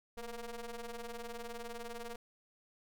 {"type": "ring-modulated tone", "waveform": "sawtooth", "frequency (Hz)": 233.1, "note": "A#3", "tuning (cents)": 0, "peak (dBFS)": -35, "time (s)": [0.17, 2.16], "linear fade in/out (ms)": 5, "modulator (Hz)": 243, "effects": []}